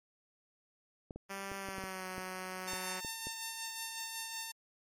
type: clicks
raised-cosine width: 2 ms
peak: -31 dBFS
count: 10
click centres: 1.108 / 1.16 / 1.517 / 1.687 / 1.783 / 1.839 / 2.181 / 2.734 / 3.048 / 3.27 s
type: tone with pitch glide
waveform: 5% pulse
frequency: 196 to 185.75 Hz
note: G3 to F#3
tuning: 0 to +7 cents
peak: -29 dBFS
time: 1.29-3.01 s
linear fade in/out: 20 ms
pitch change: -93 cents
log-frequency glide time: 1.58-2.06 s
type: tone with tremolo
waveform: 5% pulse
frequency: 903 Hz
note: A5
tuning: 45 cents sharp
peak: -26 dBFS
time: 2.67-4.52 s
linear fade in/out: 10 ms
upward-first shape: sine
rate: 5.4 Hz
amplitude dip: 35%
effects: MP3 64 kbps